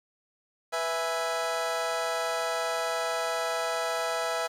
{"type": "chord", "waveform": "25% pulse", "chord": "E major", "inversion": "second", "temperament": "equal", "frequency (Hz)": [493.9, 659.3, 830.6], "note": ["B4", "E5", "G#5"], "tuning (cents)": [0, 0, 0], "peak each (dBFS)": [-30, -26, -31], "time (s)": [0.72, 4.48], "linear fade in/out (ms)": 20, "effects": ["low-pass 10000 Hz 12 dB/octave", "9-bit"]}